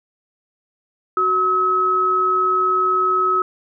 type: tone pair together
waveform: sine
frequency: 371.9 / 1284 Hz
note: F#4 / E6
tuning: +9 / -46 cents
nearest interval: octave + major sixth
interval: 2145 cents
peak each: -23 / -15 dBFS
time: 1.17-3.42 s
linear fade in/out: 2 ms
effects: none